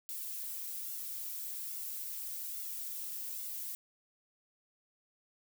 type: noise with flanger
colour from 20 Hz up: violet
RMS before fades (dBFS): -41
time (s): 0.09-3.75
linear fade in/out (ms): 0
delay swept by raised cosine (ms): 1.4 to 3.1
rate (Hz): 1.2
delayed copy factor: +0.75
effects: none